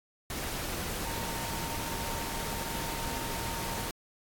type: tone in noise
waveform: sine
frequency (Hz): 917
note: A#5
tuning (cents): -29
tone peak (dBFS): -41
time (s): 1.05-3.88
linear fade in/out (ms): 2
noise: pink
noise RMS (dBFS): -36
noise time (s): 0.3-3.91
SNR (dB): -8
effects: AAC 64 kbps